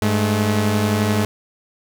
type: tone pair together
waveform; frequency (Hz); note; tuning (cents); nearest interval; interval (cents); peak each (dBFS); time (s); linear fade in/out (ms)
sawtooth; 101.6 / 214.7; G#2 / A3; -38 / -42; octave + minor second; 1296; -15; 0.02-1.25; 0
effects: none